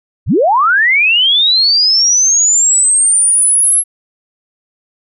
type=linear sweep; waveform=sine; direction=up; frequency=45.95 to 11175 Hz; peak=-7 dBFS; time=0.26-3.84 s; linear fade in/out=50 ms; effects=none